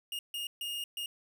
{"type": "tone bursts at uneven times", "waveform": "45% pulse", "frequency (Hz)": 2845, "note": "F7", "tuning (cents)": 31, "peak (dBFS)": -35, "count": 4, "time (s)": [[0.12, 0.19], [0.34, 0.47], [0.61, 0.84], [0.97, 1.06]], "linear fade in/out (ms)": 2, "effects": []}